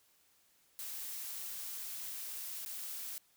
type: noise with dropouts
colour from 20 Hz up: blue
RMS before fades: -43 dBFS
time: 0.79-3.18 s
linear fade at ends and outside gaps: 0 ms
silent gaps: 2.649-2.66 s
effects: white hiss -70 dBFS RMS until 3.36 s